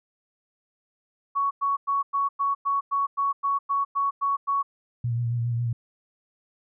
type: tone bursts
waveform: sine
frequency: 1116 Hz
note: C#6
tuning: 11 cents sharp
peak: -21 dBFS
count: 13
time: 1.35-4.63 s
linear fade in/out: 20 ms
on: 160 ms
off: 100 ms
type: tone with vibrato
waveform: sine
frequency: 118.5 Hz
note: A#2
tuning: 29 cents sharp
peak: -23 dBFS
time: 5.04-5.73 s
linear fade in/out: 5 ms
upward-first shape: sine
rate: 7.3 Hz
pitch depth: 34 cents each way
effects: none